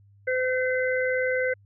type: harmonic tone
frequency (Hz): 511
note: C5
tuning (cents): -41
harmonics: 1 / 3 / 4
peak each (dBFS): -24 / -29 / -30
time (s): 0.27-1.54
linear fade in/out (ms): 10
effects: added 100 Hz sine -53 dBFS peak until 1.65 s